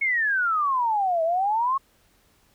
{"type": "exponential two-way sweep", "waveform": "sine", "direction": "down then up", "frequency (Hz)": [2217, 638, 1108], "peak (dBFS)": -20, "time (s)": [0.01, 1.78], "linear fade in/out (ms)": 10, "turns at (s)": 1.23, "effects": ["pink hiss -62 dBFS RMS until 2.54 s"]}